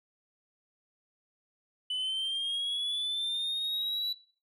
sine linear sweep, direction up, 2992 to 3951 Hz, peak -27 dBFS, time 1.9-4.13 s, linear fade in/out 5 ms, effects noise-tail reverb RT60 0.4 s tail -19 dB re dry + tanh soft clip ceiling -29 dBFS

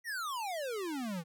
square exponential sweep, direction down, 1964 to 157.1 Hz, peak -36 dBFS, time 0.04-1.24 s, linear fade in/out 50 ms, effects none

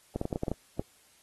clicks, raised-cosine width 2 ms, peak -17 dBFS, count 9, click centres 0.16 / 0.214 / 0.254 / 0.328 / 0.359 / 0.434 / 0.482 / 0.516 / 0.795 s, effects white hiss -62 dBFS RMS until 1.22 s + AAC 32 kbps

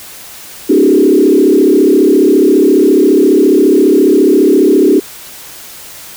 sine tone with frequency modulation, 340 Hz, F4, 46 cents flat, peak -4 dBFS, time 0.69-5 s, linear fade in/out 10 ms, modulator 34.6 Hz, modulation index 2.2, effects white hiss -31 dBFS RMS until 6.16 s

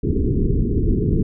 pink low-pass noise, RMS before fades -18 dBFS, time 0.03-1.23 s, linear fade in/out 10 ms, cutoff 440 Hz, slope 96 dB/octave, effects none

